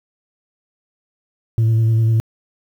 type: tone with vibrato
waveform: sine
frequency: 112.5 Hz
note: A2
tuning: 39 cents sharp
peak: -9 dBFS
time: 1.58-2.2 s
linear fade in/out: 0 ms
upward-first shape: square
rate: 10 Hz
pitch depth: 18 cents each way
effects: tanh soft clip ceiling -11 dBFS + 8-bit